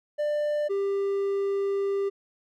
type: tone pair in turn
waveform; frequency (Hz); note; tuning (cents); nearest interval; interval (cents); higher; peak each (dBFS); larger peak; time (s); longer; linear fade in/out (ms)
triangle; 594 / 396.4; D5 / G4; +20 / +19; perfect fifth; 701; first; -22; neither; 0.18-0.69 / 0.69-2.1; second; 20
effects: none